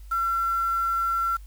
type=tone with quantisation; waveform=sine; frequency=1356 Hz; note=E6; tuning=49 cents sharp; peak=-22 dBFS; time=0.11-1.37 s; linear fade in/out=10 ms; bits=7; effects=added 50 Hz sine -40 dBFS peak until 1.46 s + white hiss -60 dBFS RMS until 1.46 s